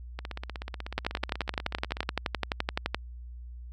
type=two click trains; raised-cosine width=0.3 ms; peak=-11 / -20 dBFS; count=24 / 32; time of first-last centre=0.98-2.946 / 0.19-2.092 s; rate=11.7 / 16.3 Hz; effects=added 60 Hz sine -40 dBFS peak until 3.72 s